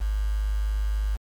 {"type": "tone with quantisation", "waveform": "sine", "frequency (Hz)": 51.7, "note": "G#1", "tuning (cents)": -7, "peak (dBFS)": -22, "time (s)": [0, 1.17], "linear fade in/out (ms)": 20, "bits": 7, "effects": ["MP3 96 kbps"]}